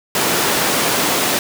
pink high-pass noise, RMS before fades -17 dBFS, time 0.15-1.39 s, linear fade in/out 2 ms, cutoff 250 Hz, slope 12 dB/octave, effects none

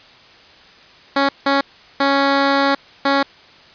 10% pulse tone bursts at uneven times, 277.2 Hz, C#4, in tune, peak -5 dBFS, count 4, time 1.16-1.29 / 1.46-1.61 / 2-2.75 / 3.05-3.23 s, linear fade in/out 5 ms, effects white hiss -45 dBFS RMS until 3.74 s + resampled to 11025 Hz

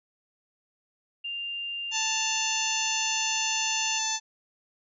sine tone, 2794 Hz, F7, in tune, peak -31 dBFS, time 1.24-3.99 s, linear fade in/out 10 ms
harmonic tone, 880 Hz, A5, in tune, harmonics 1 / 2 / 3 / 4 / 5 / 6 / 7 / 8, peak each -34 / -38 / -37 / -35 / -36 / -38 / -30 / -37 dBFS, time 1.91-4.2 s, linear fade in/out 50 ms
effects none

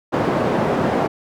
white band-pass noise, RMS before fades -19 dBFS, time 0.12-1.08 s, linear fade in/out 20 ms, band 140 to 640 Hz, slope 12 dB/octave, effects none

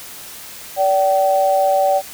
sine tone pair together, 576 / 766.4 Hz, D5 / G5, -34 / -39 cents, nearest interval perfect fourth, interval 495 cents, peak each -15 dBFS, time 0.76-2.02 s, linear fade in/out 50 ms, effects white hiss -35 dBFS RMS until 2.13 s

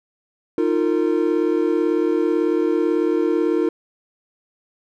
triangle chord, Eb suspended second, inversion none, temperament equal with one note detuned, 311.1 / 349.2 / 457.4 Hz, Eb4 / F4 / Bb4, 0 / 0 / -33 cents, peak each -19 / -18 / -20 dBFS, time 0.58-3.69 s, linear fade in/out 2 ms, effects none

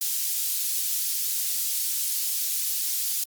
white high-pass noise, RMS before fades -27 dBFS, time 0.01-3.24 s, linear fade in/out 5 ms, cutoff 4600 Hz, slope 12 dB/octave, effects Opus 32 kbps

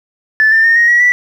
sine tone with pitch steps, 1748 / 1788.9 / 1830.7 / 1873.5 / 1917.3 / 1962.1 Hz, A6 / A6 / A#6 / A#6 / A#6 / B6, -12 / +28 / -32 / +8 / +48 / -12 cents, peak -5 dBFS, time 0.4-1.12 s, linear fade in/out 0 ms, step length 120 ms, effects tanh soft clip ceiling -2 dBFS + 7-bit

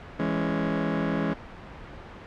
sawtooth chord, C# minor, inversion first, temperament just, 166.31 / 207.9 / 277.2 Hz, E3 / G#3 / C#4, +16 / +2 / 0 cents, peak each -25 dBFS, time 0.19-1.34 s, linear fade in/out 10 ms, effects pink hiss -42 dBFS RMS until 2.26 s + low-pass 2000 Hz 12 dB/octave

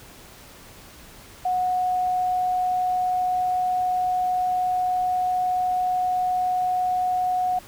sine tone, 732 Hz, F#5, 19 cents flat, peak -20 dBFS, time 1.45-7.59 s, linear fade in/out 5 ms, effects pink hiss -46 dBFS RMS until 7.67 s

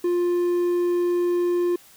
triangle tone, 351.4 Hz, F4, 11 cents sharp, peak -17 dBFS, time 0.04-1.76 s, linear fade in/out 5 ms, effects white hiss -51 dBFS RMS until 1.96 s

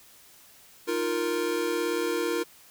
square chord, Eb suspended second, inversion none, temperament equal, 311.1 / 349.2 / 466.2 Hz, Eb4 / F4 / Bb4, 0 / 0 / 0 cents, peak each -34 / -30 / -30 dBFS, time 0.87-2.44 s, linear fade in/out 20 ms, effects white hiss -54 dBFS RMS until 2.7 s

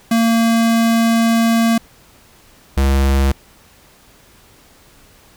square tone pair in turn, 228.8 / 68.02 Hz, A#3 / C#2, -32 / -32 cents, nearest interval octave + major sixth, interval 2100 cents, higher first, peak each -12 dBFS, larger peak neither, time 0.11-1.78 / 2.77-3.32 s, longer first, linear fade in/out 5 ms, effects pink hiss -48 dBFS RMS until 5.36 s

